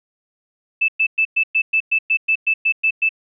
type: tone bursts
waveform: sine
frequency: 2632 Hz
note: E7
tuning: 3 cents flat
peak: -13 dBFS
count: 13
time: 0.81-3.092 s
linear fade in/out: 10 ms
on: 74 ms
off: 110 ms
effects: none